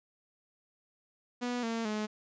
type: tone with pitch steps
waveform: sawtooth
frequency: 244.7 / 228.3 / 213 Hz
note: B3 / A#3 / G#3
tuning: -16 / -36 / +44 cents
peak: -28 dBFS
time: 1.41-2.07 s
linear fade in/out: 20 ms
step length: 220 ms
effects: resampled to 16000 Hz